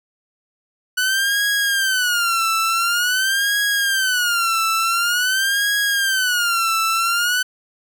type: tone with vibrato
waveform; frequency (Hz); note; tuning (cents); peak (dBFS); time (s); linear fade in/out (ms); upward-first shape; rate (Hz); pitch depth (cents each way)
sawtooth; 1480; F#6; 0; -13; 0.97-7.43; 10; sine; 0.47; 190
effects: none